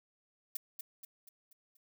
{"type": "noise with echo", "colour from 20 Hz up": "violet", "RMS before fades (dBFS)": -36, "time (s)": [0.55, 0.57], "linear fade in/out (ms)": 5, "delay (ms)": 240, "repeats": 5, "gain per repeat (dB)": -6, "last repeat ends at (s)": 1.77, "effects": []}